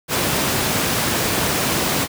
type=high-pass noise; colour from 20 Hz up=pink; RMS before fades=-20 dBFS; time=0.08-2.08 s; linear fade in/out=50 ms; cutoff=110 Hz; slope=12 dB/octave; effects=none